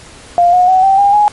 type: tone with pitch steps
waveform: sine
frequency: 698.5 / 723.6 / 749.5 / 776.4 / 804.2 / 833.1 Hz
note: F5 / F#5 / F#5 / G5 / G5 / G#5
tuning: 0 / -39 / +22 / -17 / +44 / +5 cents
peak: -5 dBFS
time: 0.38-1.28 s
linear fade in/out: 0 ms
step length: 150 ms
effects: pink hiss -36 dBFS RMS until 1.32 s + MP3 48 kbps